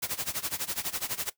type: noise with tremolo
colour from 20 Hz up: white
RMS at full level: -30 dBFS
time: 0.02-1.3 s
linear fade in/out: 10 ms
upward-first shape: sine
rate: 12 Hz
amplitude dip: 90%
effects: noise-tail reverb RT60 0.1 s tail -17 dB re dry